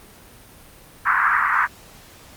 white band-pass noise, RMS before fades -18 dBFS, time 1.05-1.67 s, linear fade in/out 20 ms, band 1000 to 1800 Hz, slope 48 dB/octave, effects pink hiss -46 dBFS RMS until 2.36 s + Opus 32 kbps

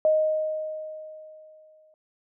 sine tone with exponential decay, 622.3 Hz, D#5, in tune, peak -16 dBFS, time 0.05-1.94 s, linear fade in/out 1 ms, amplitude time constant 410 ms, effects none

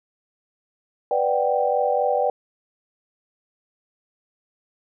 sine chord, G major seventh, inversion first, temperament equal, 493.9 / 587.3 / 740 / 784 Hz, B4 / D5 / F#5 / G5, 0 / 0 / 0 / 0 cents, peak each -23 / -23 / -27 / -23 dBFS, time 1.11-2.3 s, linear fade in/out 2 ms, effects none

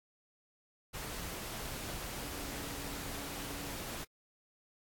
sine tone in noise, 283.7 Hz, C#4, 40 cents sharp, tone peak -48 dBFS, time 2.22-3.77 s, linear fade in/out 20 ms, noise pink, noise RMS -42 dBFS, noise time 0.93-4.05 s, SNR -9 dB, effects AAC 64 kbps

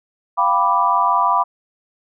sine chord, G dominant seventh, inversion third, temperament equal, 698.5 / 784 / 987.8 / 1174.7 Hz, F5 / G5 / B5 / D6, 0 / 0 / 0 / 0 cents, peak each -22 / -22 / -16 / -18 dBFS, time 0.37-1.44 s, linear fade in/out 20 ms, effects none

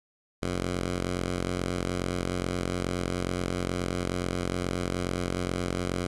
10% pulse ring-modulated tone, 89.5 Hz, F2, 43 cents sharp, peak -17 dBFS, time 0.42-6.07 s, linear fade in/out 5 ms, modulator 23.6 Hz, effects resampled to 24000 Hz + 9-bit

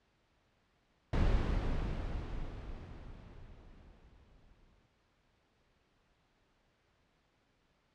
brown noise with exponential decay, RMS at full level -28 dBFS, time 1.13-4.86 s, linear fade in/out 2 ms, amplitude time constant 810 ms, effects pink hiss -73 dBFS RMS until 7.94 s + low-pass 4000 Hz 12 dB/octave

